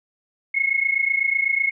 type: tone pair together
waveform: sine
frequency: 2162 / 2190 Hz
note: C#7 / C#7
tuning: -44 / -22 cents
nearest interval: unison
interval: 22 cents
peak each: -21 / -21 dBFS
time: 0.54-1.71 s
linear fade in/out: 10 ms
effects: none